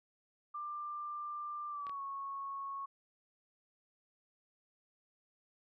sine tone with pitch glide, 1188 to 1102.1 Hz, D6 to C#6, +20 to -10 cents, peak -39 dBFS, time 0.54-2.86 s, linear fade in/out 10 ms, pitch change -130 cents, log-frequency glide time 1.69-2.01 s
clicks, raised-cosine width 0.3 ms, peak -35 dBFS, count 2, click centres 1.868 / 1.895 s
effects none

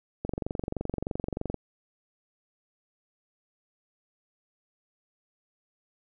click train, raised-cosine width 2 ms, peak -17 dBFS, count 31, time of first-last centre 0.25-1.543 s, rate 23.2 Hz, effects none

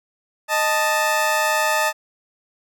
20% pulse tone pair together, 620.7 / 880 Hz, D#5 / A5, -4 / 0 cents, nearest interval tritone, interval 604 cents, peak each -16 / -15 dBFS, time 0.48-1.93 s, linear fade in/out 50 ms, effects none

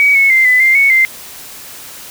sine tone with pitch steps, 2264 / 2199 / 2085 / 2005 / 2095 / 2216 / 2085 Hz, C#7 / C#7 / C7 / B6 / C7 / C#7 / C7, +36 / -14 / -7 / +26 / +2 / -1 / -7 cents, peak -6 dBFS, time 0-1.05 s, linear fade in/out 0 ms, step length 150 ms, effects white hiss -32 dBFS RMS until 2.1 s

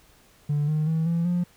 triangle tone with pitch steps, 146.83 / 153.69 / 160.86 / 168.37 / 176.23 Hz, D3 / D#3 / E3 / E3 / F3, 0 / -21 / -42 / +37 / +16 cents, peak -18 dBFS, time 0.49-1.44 s, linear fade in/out 10 ms, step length 190 ms, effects tanh soft clip ceiling -17 dBFS + pink hiss -57 dBFS RMS until 1.56 s

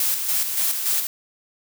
blue noise with tremolo, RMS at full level -21 dBFS, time 0-1.07 s, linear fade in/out 2 ms, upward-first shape square, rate 3.5 Hz, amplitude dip 45%, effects none

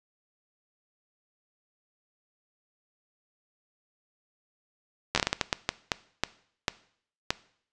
slowing click train, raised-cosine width 0.2 ms, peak -6 dBFS, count 14, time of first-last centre 5.15-7.305 s, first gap 11 ms, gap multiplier 1.4, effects noise-tail reverb RT60 0.6 s tail -19 dB re dry + resampled to 22050 Hz

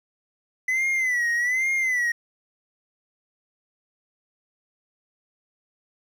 triangle tone with vibrato, 2000 Hz, B6, 21 cents sharp, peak -19 dBFS, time 0.68-2.12 s, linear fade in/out 5 ms, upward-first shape sine, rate 1.2 Hz, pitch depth 110 cents each way, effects 9-bit

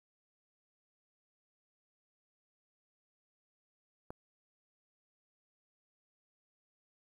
click, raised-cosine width 1 ms, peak -29 dBFS, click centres 4.105 s, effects 10-bit

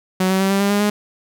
sawtooth tone with pitch steps, 186.4 / 189.77 / 193.2 / 196.69 / 200.2 / 203.9 / 207.5 Hz, F#3 / F#3 / G3 / G3 / G3 / G#3 / G#3, +13 / +44 / -25 / +6 / +37 / -32 / -1 cents, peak -11 dBFS, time 0.2-0.9 s, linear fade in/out 5 ms, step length 100 ms, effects none

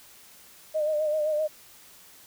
sine tone with vibrato, 611 Hz, D#5, 32 cents flat, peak -23 dBFS, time 0.74-1.48 s, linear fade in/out 20 ms, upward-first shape sine, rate 7.7 Hz, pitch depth 47 cents each way, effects white hiss -52 dBFS RMS until 2.26 s

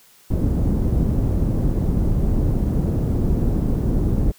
pink low-pass noise, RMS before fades -19 dBFS, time 0.3-4.32 s, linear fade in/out 10 ms, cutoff 270 Hz, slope 12 dB/octave, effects white hiss -52 dBFS RMS until 4.38 s

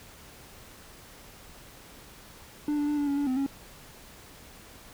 triangle tone with pitch steps, 296.1 / 292 / 295.7 / 289 / 281.5 / 286.9 / 257.3 / 275.2 Hz, D4 / D4 / D4 / D4 / C#4 / D4 / C4 / C#4, +14 / -10 / +12 / -28 / +27 / -40 / -29 / -12 cents, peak -23 dBFS, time 2.68-3.464 s, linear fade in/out 2 ms, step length 98 ms, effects pink hiss -50 dBFS RMS until 4.93 s

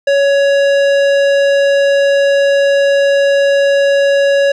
sine tone with tanh clipping, 559 Hz, C#5, 14 cents sharp, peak -10 dBFS, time 0.07-4.52 s, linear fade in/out 5 ms, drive 16 dB, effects none

